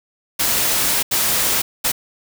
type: noise bursts at uneven times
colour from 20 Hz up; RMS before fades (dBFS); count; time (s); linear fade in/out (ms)
white; -18; 3; 0.39-1.03 / 1.11-1.62 / 1.84-1.92; 10
effects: none